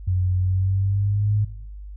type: tone with pitch glide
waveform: sine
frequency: 91.5 to 104.5 Hz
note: F#2 to G#2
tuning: -19 to +11 cents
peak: -18 dBFS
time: 0.07-1.45 s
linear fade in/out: 10 ms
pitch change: +230 cents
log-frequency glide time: 0.39-1.32 s
effects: noise-tail reverb RT60 0.7 s tail -19 dB re dry + added 50 Hz sine -34 dBFS peak until 1.96 s